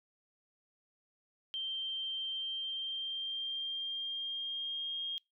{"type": "tone with pitch glide", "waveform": "sine", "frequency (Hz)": [3143, 3235], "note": ["G7", "G#7"], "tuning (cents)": [4, -46], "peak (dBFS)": -35, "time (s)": [1.54, 5.18], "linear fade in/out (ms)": 0, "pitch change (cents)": 50, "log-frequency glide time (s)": [2.32, 5], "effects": ["noise-tail reverb RT60 0.2 s tail -25 dB re dry"]}